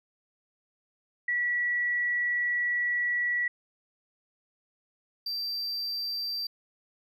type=tone pair in turn; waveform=sine / triangle; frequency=1941 / 4692 Hz; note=B6 / D8; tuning=-31 / -2 cents; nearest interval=octave + minor third; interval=1529 cents; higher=second; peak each=-25 / -29 dBFS; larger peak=first; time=1.28-3.48 / 5.26-6.47 s; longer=first; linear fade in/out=5 ms; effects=none